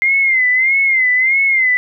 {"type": "tone with vibrato", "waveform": "sine", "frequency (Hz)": 2090, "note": "C7", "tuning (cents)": -2, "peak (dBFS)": -10, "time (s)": [0.02, 1.77], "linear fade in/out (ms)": 0, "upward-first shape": "sine", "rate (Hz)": 1.6, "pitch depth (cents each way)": 86, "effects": []}